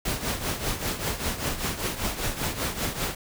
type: noise with tremolo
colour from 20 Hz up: pink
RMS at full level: -26 dBFS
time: 0.05-3.15 s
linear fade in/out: 5 ms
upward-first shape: triangle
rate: 5.1 Hz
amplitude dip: 75%
effects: none